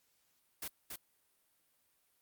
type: noise with echo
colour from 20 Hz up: white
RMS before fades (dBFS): -41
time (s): 0.62-0.68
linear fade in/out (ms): 5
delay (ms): 280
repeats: 1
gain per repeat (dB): -3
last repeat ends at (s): 0.96
effects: white hiss -75 dBFS RMS until 2.21 s + Opus 48 kbps